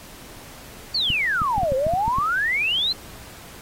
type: exponential two-way sweep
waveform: sine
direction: down then up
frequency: 4661 to 509 to 4231 Hz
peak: -19 dBFS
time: 0.94-2.93 s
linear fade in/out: 10 ms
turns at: 1.75 s
type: clicks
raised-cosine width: 5 ms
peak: -15 dBFS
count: 9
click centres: 1.103 / 1.418 / 1.581 / 1.633 / 1.721 / 1.867 / 1.937 / 2.08 / 2.185 s
effects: pink hiss -43 dBFS RMS until 3.61 s + AAC 48 kbps